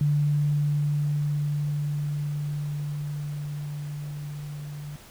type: tone with level ramp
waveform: sine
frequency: 146.83 Hz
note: D3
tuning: in tune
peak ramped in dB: -19 to -34 dBFS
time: 0.01-4.96 s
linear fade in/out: 2 ms
effects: pink hiss -49 dBFS RMS until 5.1 s